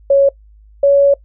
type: tone pair in turn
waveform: sine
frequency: 554.4 / 561.5 Hz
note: C#5 / C#5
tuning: 0 / +22 cents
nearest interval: unison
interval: 22 cents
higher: second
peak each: -6 dBFS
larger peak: neither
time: 0.1-0.29 / 0.83-1.14 s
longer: second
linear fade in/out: 5 ms
effects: noise-tail reverb RT60 0.1 s tail -21 dB re dry + added 52 Hz sine -41 dBFS peak until 1.24 s